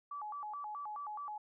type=tone with vibrato; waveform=sine; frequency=987.8 Hz; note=B5; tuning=in tune; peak=-40 dBFS; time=0.11-1.38 s; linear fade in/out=5 ms; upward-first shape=square; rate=4.7 Hz; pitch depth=270 cents each way; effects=none